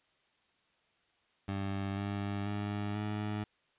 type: tone with pitch steps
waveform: 20% pulse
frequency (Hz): 98.3 / 100.54 / 102.83 / 105.17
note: G2 / G2 / G#2 / G#2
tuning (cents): +5 / +44 / -17 / +22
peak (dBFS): -29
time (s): 1.48-3.44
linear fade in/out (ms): 5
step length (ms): 490
effects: white hiss -72 dBFS RMS until 3.78 s + resampled to 8000 Hz